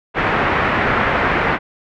white low-pass noise, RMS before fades -17 dBFS, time 0.14-1.59 s, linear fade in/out 50 ms, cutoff 2000 Hz, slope 24 dB/octave, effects none

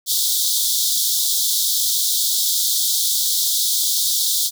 pink high-pass noise, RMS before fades -19 dBFS, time 0.06-4.51 s, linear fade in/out 50 ms, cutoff 3400 Hz, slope 96 dB/octave, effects none

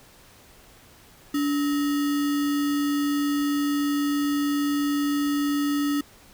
sine tone with sample-and-hold, 288.5 Hz, D4, 31 cents flat, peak -21 dBFS, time 1.34-6.01 s, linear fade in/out 5 ms, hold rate 1575 Hz, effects pink hiss -52 dBFS RMS until 6.33 s

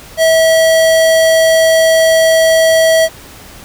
square tone, 648 Hz, E5, 30 cents flat, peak -7 dBFS, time 0.17-3.09 s, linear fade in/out 50 ms, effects pink hiss -35 dBFS RMS until 3.64 s

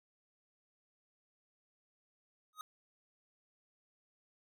square tone with exponential growth, 1255 Hz, D#6, 15 cents sharp, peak -39 dBFS, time 2.53-2.61 s, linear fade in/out 1 ms, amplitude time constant 16 ms, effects none

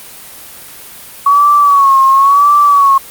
sine tone with vibrato, 1119 Hz, C#6, 16 cents sharp, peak -4 dBFS, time 1.26-2.98 s, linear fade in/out 5 ms, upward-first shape sine, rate 0.96 Hz, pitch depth 74 cents each way, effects white hiss -32 dBFS RMS until 3.1 s + Opus 32 kbps

